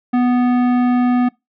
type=tone with tanh clipping; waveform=sine; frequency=246.9 Hz; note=B3; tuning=in tune; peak=-14 dBFS; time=0.13-1.29 s; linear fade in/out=10 ms; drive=15 dB; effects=noise-tail reverb RT60 0.2 s tail -24 dB re dry